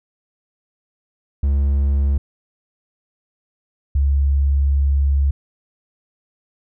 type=tone pair in turn; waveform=triangle / sine; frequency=69.7 / 69.7 Hz; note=C#2 / C#2; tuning=+10 / +10 cents; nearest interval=unison; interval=0 cents; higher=neither; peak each=-12 / -13 dBFS; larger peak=first; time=1.43-2.18 / 3.95-5.31 s; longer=second; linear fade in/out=5 ms; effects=none